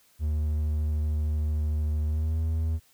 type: tone with pitch glide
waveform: triangle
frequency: 76.1 to 80.11 Hz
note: D#2 to E2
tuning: -38 to -49 cents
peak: -22 dBFS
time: 0.19-2.8 s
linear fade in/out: 50 ms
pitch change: +89 cents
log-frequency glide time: 2.06-2.38 s
effects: white hiss -62 dBFS RMS until 2.93 s